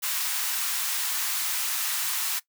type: high-pass noise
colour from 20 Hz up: white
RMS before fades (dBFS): -28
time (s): 0.02-2.4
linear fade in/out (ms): 20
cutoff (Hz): 900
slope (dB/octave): 24
effects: noise-tail reverb RT60 0.1 s tail -19 dB re dry